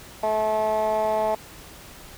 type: tone with band-pass filter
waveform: 15% pulse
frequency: 216.4 Hz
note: A3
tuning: 29 cents flat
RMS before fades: -23 dBFS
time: 0.23-1.35 s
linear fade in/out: 5 ms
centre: 750 Hz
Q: 3.9
effects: pink hiss -44 dBFS RMS until 2.17 s